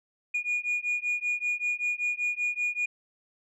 sine beating tone pair, 2441 / 2446.2 Hz, D#7 / D#7, -34 / -30 cents, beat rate 5.2 Hz, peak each -28 / -28 dBFS, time 0.34-2.86 s, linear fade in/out 10 ms, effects tanh soft clip ceiling -23 dBFS

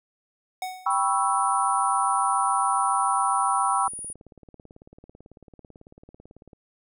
square tone with exponential decay, 743 Hz, F#5, 7 cents sharp, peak -27 dBFS, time 0.62-1.07 s, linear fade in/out 2 ms, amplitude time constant 96 ms
sine chord, C# half-diminished seventh, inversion second, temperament equal with one note detuned, 784 / 981.5 / 1108.7 / 1318.5 Hz, G5 / B5 / C#6 / E6, 0 / -11 / 0 / 0 cents, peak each -26 dBFS, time 0.86-3.88 s, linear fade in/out 5 ms
sine tone, 9660 Hz, D9, 48 cents sharp, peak -33 dBFS, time 0.9-4.13 s, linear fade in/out 5 ms
click train, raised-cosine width 2 ms, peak -34 dBFS, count 49, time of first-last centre 3.88-6.532 s, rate 18.1 Hz
effects none

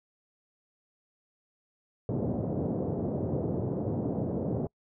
pink band-pass noise, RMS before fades -31 dBFS, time 2.09-4.67 s, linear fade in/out 2 ms, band 100 to 570 Hz, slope 24 dB/octave, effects noise-tail reverb RT60 0.1 s tail -26 dB re dry

